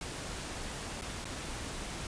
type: noise with dropouts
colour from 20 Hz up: pink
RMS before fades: -40 dBFS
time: 0.01-2.07 s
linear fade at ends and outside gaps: 2 ms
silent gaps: 1.013-1.019 / 1.245-1.253 s
effects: resampled to 22050 Hz